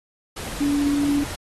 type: tone in noise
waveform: sine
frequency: 286.5 Hz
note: D4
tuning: 43 cents flat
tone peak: -18 dBFS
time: 0.6-1.24 s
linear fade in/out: 10 ms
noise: pink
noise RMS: -33 dBFS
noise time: 0.36-1.36 s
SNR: +12 dB
effects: AAC 32 kbps